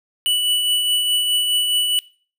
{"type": "tone with tremolo", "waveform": "square", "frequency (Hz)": 2960, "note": "F#7", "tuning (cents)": 0, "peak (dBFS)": -15, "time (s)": [0.26, 1.99], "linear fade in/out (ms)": 0, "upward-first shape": "triangle", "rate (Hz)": 4.8, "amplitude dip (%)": 40, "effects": ["noise-tail reverb RT60 0.4 s tail -21 dB re dry"]}